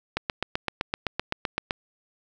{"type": "click train", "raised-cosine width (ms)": 0.3, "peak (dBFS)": -9, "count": 13, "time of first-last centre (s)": [0.17, 1.708], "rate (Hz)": 7.8, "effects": []}